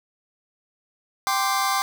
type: chord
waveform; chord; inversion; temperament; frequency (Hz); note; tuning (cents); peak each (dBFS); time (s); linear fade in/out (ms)
sawtooth; G suspended fourth; none; just; 784 / 1045.3 / 1176; G5 / C6 / D6; 0 / -2 / +2; -21; 1.27-1.82; 0
effects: none